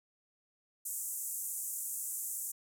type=band-pass noise; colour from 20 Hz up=pink; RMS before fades=-39 dBFS; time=0.85-2.52 s; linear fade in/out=10 ms; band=7100 to 15000 Hz; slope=48 dB/octave; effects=none